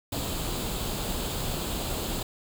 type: noise with comb filter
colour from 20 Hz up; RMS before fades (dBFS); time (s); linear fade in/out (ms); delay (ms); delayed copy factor
pink; -31; 0.12-2.23; 5; 0.26; +0.55
effects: none